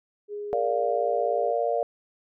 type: tone with pitch glide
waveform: sine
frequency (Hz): 413.3 to 409.5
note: G#4 to G#4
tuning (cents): -8 to -24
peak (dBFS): -31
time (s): 0.28-1.54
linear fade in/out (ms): 50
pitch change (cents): -16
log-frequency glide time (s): 0.52-0.92
type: chord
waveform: sine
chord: Bb major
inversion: none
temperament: just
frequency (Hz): 466.2 / 582.7 / 699.2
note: Bb4 / D5 / F5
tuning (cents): 0 / -14 / +2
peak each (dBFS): -27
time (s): 0.53-1.83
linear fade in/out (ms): 0
effects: none